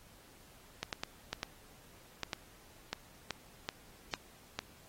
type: clicks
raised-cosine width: 0.2 ms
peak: -17 dBFS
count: 12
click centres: 0.83 / 0.928 / 1.035 / 1.33 / 1.431 / 2.233 / 2.332 / 2.93 / 3.307 / 3.689 / 4.138 / 4.59 s
effects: pink hiss -60 dBFS RMS until 4.88 s + AAC 48 kbps